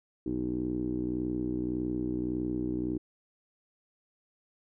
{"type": "tone with low-pass filter", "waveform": "10% pulse", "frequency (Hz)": 61.74, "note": "B1", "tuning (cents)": 0, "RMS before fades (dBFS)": -32, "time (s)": [0.26, 2.98], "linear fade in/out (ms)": 5, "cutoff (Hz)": 330, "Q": 6, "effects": []}